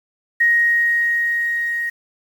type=tone with level ramp; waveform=sine; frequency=1877 Hz; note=A#6; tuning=11 cents sharp; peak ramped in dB=-11 to -20 dBFS; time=0.4-1.9 s; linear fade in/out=10 ms; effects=7-bit